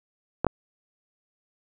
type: clicks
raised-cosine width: 1 ms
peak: -9 / -7 dBFS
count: 2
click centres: 0.446 / 0.467 s
effects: none

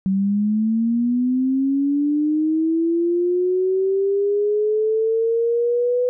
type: linear sweep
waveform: sine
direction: up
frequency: 189.3 to 498.2 Hz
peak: -16 dBFS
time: 0.06-6.09 s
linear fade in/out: 0 ms
effects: none

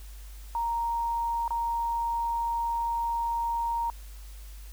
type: tone with dropouts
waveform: sine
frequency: 932.3 Hz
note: A#5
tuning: in tune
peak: -26 dBFS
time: 0.55-3.9 s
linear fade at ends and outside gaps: 1 ms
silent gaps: 1.479-1.506 s
effects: added 50 Hz sine -41 dBFS peak until 4.72 s + white hiss -54 dBFS RMS until 4.72 s

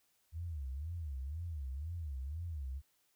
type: tone with vibrato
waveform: sine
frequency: 75.1 Hz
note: D2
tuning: 39 cents sharp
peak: -38 dBFS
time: 0.32-2.82 s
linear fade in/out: 50 ms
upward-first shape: sine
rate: 2 Hz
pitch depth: 250 cents each way
effects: white hiss -75 dBFS RMS until 3.15 s

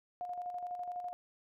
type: tone with tremolo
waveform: sine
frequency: 714 Hz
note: F5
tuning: 38 cents sharp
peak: -36 dBFS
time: 0.21-1.13 s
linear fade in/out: 0 ms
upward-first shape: square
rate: 12 Hz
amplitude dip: 45%
effects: none

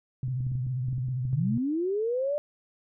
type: tone with vibrato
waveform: sine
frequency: 127.1 Hz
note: C3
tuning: 50 cents flat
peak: -27 dBFS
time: 0.23-1.58 s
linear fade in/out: 2 ms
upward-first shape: sine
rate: 15 Hz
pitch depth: 82 cents each way
type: clicks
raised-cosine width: 5 ms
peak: -28 dBFS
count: 11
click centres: 0.282 / 0.406 / 0.467 / 0.517 / 0.554 / 0.667 / 0.885 / 0.929 / 0.981 / 1.086 / 1.253 s
type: linear sweep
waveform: sine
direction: up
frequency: 130.81 to 598 Hz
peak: -25 dBFS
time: 1.33-2.38 s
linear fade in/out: 0 ms
effects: none

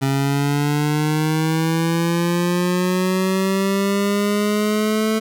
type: linear sweep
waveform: 25% pulse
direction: up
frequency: 135.2 to 220 Hz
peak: -13 dBFS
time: 0.01-5.2 s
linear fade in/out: 20 ms
effects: none

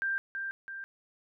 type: tone with echo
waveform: sine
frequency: 1582 Hz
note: G6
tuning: 15 cents sharp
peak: -28 dBFS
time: 0.02-0.18 s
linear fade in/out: 0 ms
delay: 330 ms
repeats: 2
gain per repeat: -5 dB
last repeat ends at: 0.84 s
effects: none

